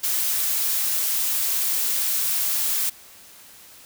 blue noise, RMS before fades -23 dBFS, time 0.03-2.9 s, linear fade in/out 10 ms, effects white hiss -47 dBFS RMS until 3.85 s

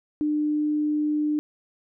sine tone, 300.2 Hz, D4, 38 cents sharp, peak -21 dBFS, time 0.21-1.39 s, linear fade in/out 0 ms, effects none

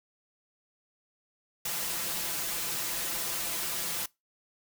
white noise with comb filter, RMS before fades -33 dBFS, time 1.65-4.06 s, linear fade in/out 5 ms, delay 5.9 ms, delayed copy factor +0.85, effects noise-tail reverb RT60 0.2 s tail -22 dB re dry

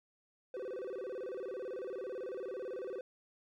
triangle tone with vibrato, 440 Hz, A4, in tune, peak -37 dBFS, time 0.54-3.01 s, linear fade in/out 2 ms, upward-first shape square, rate 18 Hz, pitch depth 250 cents each way, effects none

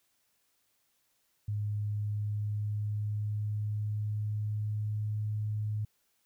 sine tone with pitch glide, 104.3 to 106.31 Hz, G#2 to G#2, +8 to +41 cents, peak -30 dBFS, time 1.48-5.85 s, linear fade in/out 5 ms, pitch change +33 cents, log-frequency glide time 1.87-5.27 s, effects white hiss -74 dBFS RMS until 6.25 s

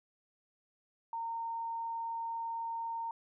sine tone, 918 Hz, A#5, 27 cents flat, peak -35 dBFS, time 1.13-3.11 s, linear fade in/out 2 ms, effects none

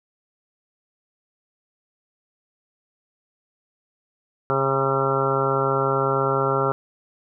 harmonic tone with a mistuned harmonic, 135.5 Hz, C#3, 39 cents flat, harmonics 1 / 2 / 3 / 4 / 5 / 6 / 7 / 8 / 9 / 10, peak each -27 / -33 / -24 / -26 / -32 / -31 / -30 / -33 / -29 / -25 dBFS, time 4.5-6.72 s, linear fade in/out 0 ms, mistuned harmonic 9, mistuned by -20 cents, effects none

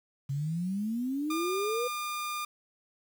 sine exponential sweep, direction up, 134.2 to 501 Hz, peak -29 dBFS, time 0.29-1.88 s, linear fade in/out 10 ms
sawtooth tone, 1206 Hz, D6, 46 cents sharp, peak -29 dBFS, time 1.3-2.45 s, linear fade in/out 5 ms
effects 9-bit

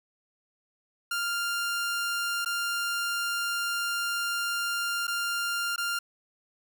sawtooth tone with dropouts, 1396.9 Hz, F6, in tune, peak -24 dBFS, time 1.11-5.99 s, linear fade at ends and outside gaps 5 ms, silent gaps 2.448-2.459 / 5.07-5.078 / 5.761-5.779 s, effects none

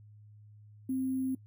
sine tone with sample-and-hold, 261.6 Hz, C4, in tune, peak -29 dBFS, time 0.89-1.35 s, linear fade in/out 5 ms, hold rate 11025 Hz, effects noise-tail reverb RT60 0.1 s tail -19 dB re dry + added 105 Hz sine -52 dBFS peak until 1.46 s

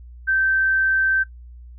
sine tone, 1554 Hz, G6, 16 cents flat, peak -16 dBFS, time 0.27-1.24 s, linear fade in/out 20 ms, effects noise-tail reverb RT60 0.1 s tail -17 dB re dry + added 60 Hz sine -38 dBFS peak until 1.78 s

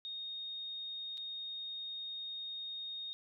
sine tone with dropouts, 3710 Hz, A#7, 9 cents flat, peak -40 dBFS, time 0.05-3.13 s, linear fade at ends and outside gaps 0 ms, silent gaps 1.173-1.178 s, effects none

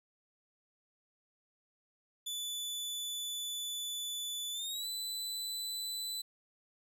sawtooth tone with pitch glide, 3480 to 3997 Hz, A7 to B7, -20 to +20 cents, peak -34 dBFS, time 2.26-6.22 s, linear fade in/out 10 ms, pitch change +240 cents, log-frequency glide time 4.52-4.87 s, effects none

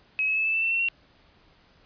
sine tone with pitch steps, 2555 / 2580 / 2606 / 2631 / 2657 / 2684 / 2710 / 2737 Hz, D#7 / E7 / E7 / E7 / E7 / E7 / E7 / F7, +45 / -38 / -20 / -4 / +13 / +31 / +47 / -36 cents, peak -22 dBFS, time 0.19-0.886 s, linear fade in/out 0 ms, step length 87 ms, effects pink hiss -59 dBFS RMS until 1.85 s + resampled to 11025 Hz

